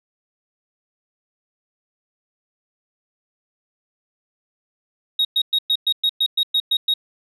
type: tone bursts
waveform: sine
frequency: 3771 Hz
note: A#7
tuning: 19 cents sharp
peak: -13 dBFS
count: 11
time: 5.19-6.939 s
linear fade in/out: 5 ms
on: 59 ms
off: 110 ms
effects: tanh soft clip ceiling -13 dBFS

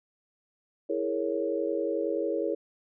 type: chord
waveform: sine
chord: A# half-diminished seventh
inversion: second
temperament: equal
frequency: 329.6 / 415.3 / 466.2 / 554.4 Hz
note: E4 / G#4 / A#4 / C#5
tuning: 0 / 0 / 0 / 0 cents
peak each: -32 dBFS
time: 0.89-2.55 s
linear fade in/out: 10 ms
effects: none

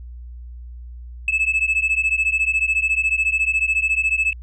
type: beating tone pair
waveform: sine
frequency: 2600 / 2614 Hz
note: E7 / E7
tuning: -24 / -15 cents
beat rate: 14 Hz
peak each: -18 dBFS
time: 1.28-4.33 s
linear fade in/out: 2 ms
effects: tanh soft clip ceiling -13 dBFS + added 60 Hz sine -33 dBFS peak until 4.42 s

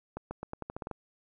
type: accelerating click train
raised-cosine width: 1 ms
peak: -23 dBFS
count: 10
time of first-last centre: 0.17-0.913 s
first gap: 140 ms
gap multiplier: 0.86
effects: none

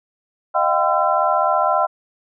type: tone cluster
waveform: sine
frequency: 616 / 700 / 775 / 1022 / 1345 Hz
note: D#5 / F5 / G5 / C6 / E6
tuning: -17 / +4 / -20 / -41 / +34 cents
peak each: -21 dBFS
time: 0.54-1.87 s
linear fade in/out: 20 ms
effects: none

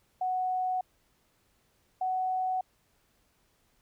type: tone pair in turn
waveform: sine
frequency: 740 / 745.1 Hz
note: F#5 / F#5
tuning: 0 / +12 cents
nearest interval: unison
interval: 12 cents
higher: second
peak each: -27 dBFS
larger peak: neither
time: 0.21-0.81 / 2.01-2.61 s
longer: neither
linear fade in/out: 5 ms
effects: pink hiss -70 dBFS RMS until 3.81 s

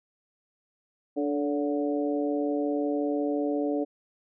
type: harmonic tone with a mistuned harmonic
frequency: 145.8 Hz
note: D3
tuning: 12 cents flat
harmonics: 2 / 3 / 4 / 5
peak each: -27 / -31 / -32 / -38 dBFS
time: 1.16-3.85 s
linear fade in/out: 20 ms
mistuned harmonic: 4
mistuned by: -34 cents
effects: none

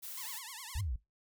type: noise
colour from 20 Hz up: blue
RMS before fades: -44 dBFS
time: 0.02-0.4 s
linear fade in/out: 20 ms
type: tone with vibrato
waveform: 5% pulse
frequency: 978 Hz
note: B5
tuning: 17 cents flat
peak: -32 dBFS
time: 0.17-0.81 s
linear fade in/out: 5 ms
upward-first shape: triangle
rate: 9.7 Hz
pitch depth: 260 cents each way
type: exponential two-way sweep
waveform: sine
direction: up then down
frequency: 50.2 to 110 to 50.2 Hz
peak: -33 dBFS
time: 0.75-0.96 s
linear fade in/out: 5 ms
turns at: 0.8 s
effects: noise-tail reverb RT60 0.2 s tail -19 dB re dry

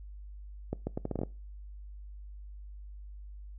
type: accelerating click train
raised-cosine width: 2 ms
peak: -19 dBFS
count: 9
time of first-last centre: 0.73-1.234 s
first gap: 140 ms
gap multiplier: 0.75
effects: noise-tail reverb RT60 0.3 s tail -22 dB re dry + added 50 Hz sine -43 dBFS peak until 3.58 s

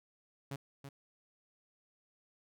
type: tone with echo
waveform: sawtooth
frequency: 138.59 Hz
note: C#3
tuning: in tune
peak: -35 dBFS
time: 0.51-0.56 s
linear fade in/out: 5 ms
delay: 330 ms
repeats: 1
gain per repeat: -7 dB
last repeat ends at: 0.89 s
effects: none

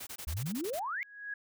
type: noise bursts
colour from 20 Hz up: white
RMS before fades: -43 dBFS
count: 9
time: 0-0.797 s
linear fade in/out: 10 ms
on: 69 ms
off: 22 ms
type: exponential sweep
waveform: sine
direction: up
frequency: 63.5 to 2240 Hz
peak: -33 dBFS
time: 0.27-1.03 s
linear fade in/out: 0 ms
type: tone with exponential growth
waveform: sine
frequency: 1661.2 Hz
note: G#6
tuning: in tune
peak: -34 dBFS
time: 0.78-1.34 s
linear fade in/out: 5 ms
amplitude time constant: 120 ms
effects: none

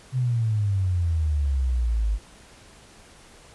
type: exponential sweep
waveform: sine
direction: down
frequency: 130.81 to 50.2 Hz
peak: -20 dBFS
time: 0.12-2.19 s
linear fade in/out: 50 ms
effects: pink hiss -50 dBFS RMS until 3.54 s + resampled to 24000 Hz

